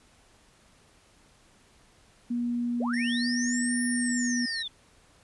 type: tone with pitch glide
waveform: sine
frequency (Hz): 240 to 243.5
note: B3 to B3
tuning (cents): -49 to -24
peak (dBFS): -26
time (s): 2.3-4.46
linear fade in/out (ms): 10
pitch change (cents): +25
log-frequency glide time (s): 3.19-3.29
type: linear two-way sweep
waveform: sine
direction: up then down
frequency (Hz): 389.8 to 9956 to 3405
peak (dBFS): -32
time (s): 2.8-4.68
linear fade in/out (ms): 5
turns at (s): 3.84
type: tone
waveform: square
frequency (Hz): 1824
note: A#6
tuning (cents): -38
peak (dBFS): -33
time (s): 2.93-4.63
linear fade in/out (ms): 10
effects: pink hiss -60 dBFS RMS until 5.23 s + resampled to 24000 Hz